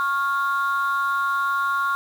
sine tone pair together, 1100.5 / 1401 Hz, C#6 / F6, -13 / +5 cents, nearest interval major third, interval 418 cents, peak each -21 / -21 dBFS, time 0-1.95 s, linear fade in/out 0 ms, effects tanh soft clip ceiling -16 dBFS + 7-bit

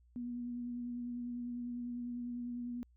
sine tone with vibrato, 242 Hz, B3, 35 cents flat, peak -38 dBFS, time 0.16-2.83 s, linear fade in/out 0 ms, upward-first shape triangle, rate 10 Hz, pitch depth 22 cents each way, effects added 60 Hz sine -63 dBFS peak until 2.96 s

